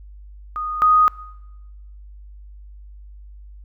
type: tone pair in turn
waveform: sine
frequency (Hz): 1236 / 1244.6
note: D#6 / D#6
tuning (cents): -12 / 0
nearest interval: unison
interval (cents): 12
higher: second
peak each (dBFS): -23 / -11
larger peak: second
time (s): 0.56-0.82 / 0.82-1.08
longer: neither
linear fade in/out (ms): 0
effects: noise-tail reverb RT60 1.0 s tail -21 dB re dry + added 50 Hz sine -38 dBFS peak until 3.64 s